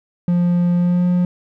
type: tone with pitch glide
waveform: triangle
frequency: 175.3 to 178.26 Hz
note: F3 to F3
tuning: +7 to +36 cents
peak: -11 dBFS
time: 0.28-1.25 s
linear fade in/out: 2 ms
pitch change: +29 cents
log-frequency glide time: 0.76-1.06 s
effects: none